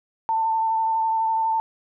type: tone with vibrato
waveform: sine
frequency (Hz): 893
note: A5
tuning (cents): +25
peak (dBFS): -19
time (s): 0.29-1.6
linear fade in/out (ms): 0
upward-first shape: sine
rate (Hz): 12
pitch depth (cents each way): 17
effects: none